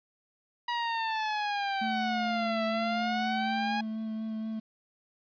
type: exponential two-way sweep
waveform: sawtooth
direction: down then up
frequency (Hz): 963 to 659.3 to 829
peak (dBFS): -25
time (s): 0.68-3.81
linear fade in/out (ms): 5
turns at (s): 2.65
type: tone with vibrato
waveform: triangle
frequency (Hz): 220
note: A3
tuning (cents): 0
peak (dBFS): -30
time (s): 1.81-4.6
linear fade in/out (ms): 10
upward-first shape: sine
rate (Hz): 4.2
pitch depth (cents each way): 10
effects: resampled to 11025 Hz + 10-bit